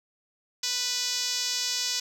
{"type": "tone with band-pass filter", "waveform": "5% pulse", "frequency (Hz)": 493.9, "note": "B4", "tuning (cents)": 0, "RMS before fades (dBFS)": -29, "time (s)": [0.63, 2], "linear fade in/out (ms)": 5, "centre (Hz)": 5700, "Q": 1.5, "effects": []}